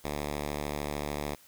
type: tone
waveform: 5% pulse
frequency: 73.42 Hz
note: D2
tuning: in tune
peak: -21 dBFS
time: 0.04-1.35 s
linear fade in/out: 5 ms
effects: white hiss -58 dBFS RMS until 1.47 s